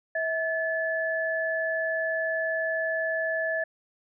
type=tone pair together; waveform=sine; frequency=646.9 / 1727 Hz; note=E5 / A6; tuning=-33 / -33 cents; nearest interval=octave + perfect fourth; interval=1700 cents; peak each=-28 / -28 dBFS; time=0.15-3.64 s; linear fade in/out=5 ms; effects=none